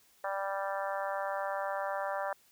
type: harmonic tone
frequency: 196 Hz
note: G3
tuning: in tune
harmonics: 3 / 4 / 5 / 6 / 7 / 8 / 9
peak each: -36 / -38 / -40 / -42 / -43 / -44 / -45 dBFS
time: 0.24-2.33 s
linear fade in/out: 2 ms
effects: white hiss -65 dBFS RMS until 2.51 s